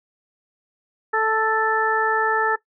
harmonic tone, 440 Hz, A4, in tune, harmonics 1 / 2 / 3 / 4, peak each -23 / -23 / -23 / -23 dBFS, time 1.13-2.56 s, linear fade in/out 10 ms, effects noise-tail reverb RT60 0.1 s tail -17 dB re dry

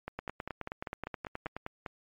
two click trains, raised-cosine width 0.5 ms, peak -22 / -21 dBFS, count 10 / 14, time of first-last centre 0.08-1.862 / 0.19-1.566 s, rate 5.05 / 9.45 Hz, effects MP3 64 kbps

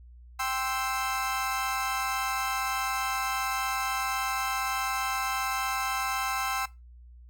30% pulse chord, C major, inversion second, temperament equal, 784 / 1046.5 / 1318.5 Hz, G5 / C6 / E6, 0 / 0 / 0 cents, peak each -30 dBFS, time 0.39-6.66 s, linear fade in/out 10 ms, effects noise-tail reverb RT60 0.2 s tail -17 dB re dry + added 60 Hz sine -47 dBFS peak until 7.29 s

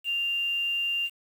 sine tone with quantisation, 2789 Hz, F7, 3 cents flat, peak -25 dBFS, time 0.04-1.1 s, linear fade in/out 50 ms, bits 8, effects none

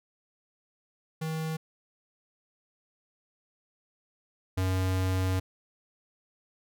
square tone pair in turn, 159.1 / 93.42 Hz, D#3 / F#2, +39 / +17 cents, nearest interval major sixth, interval 922 cents, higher first, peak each -31 / -26 dBFS, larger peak second, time 1.21-1.57 / 4.57-5.4 s, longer second, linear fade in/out 10 ms, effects none

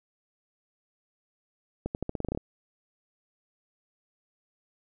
accelerating click train, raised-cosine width 2 ms, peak -17 dBFS, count 11, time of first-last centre 1.86-2.375 s, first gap 89 ms, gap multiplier 0.87, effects none

